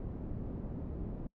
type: low-pass noise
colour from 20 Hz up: pink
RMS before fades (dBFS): -40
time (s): 0-1.27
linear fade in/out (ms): 2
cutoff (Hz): 340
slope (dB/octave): 12
effects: noise-tail reverb RT60 0.1 s tail -24 dB re dry